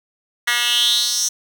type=tone with high-pass filter sweep; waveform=10% pulse; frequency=240 Hz; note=B3; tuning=49 cents flat; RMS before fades=-18 dBFS; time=0.47-1.29 s; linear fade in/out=10 ms; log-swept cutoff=2000 to 6100 Hz; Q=4.9; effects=none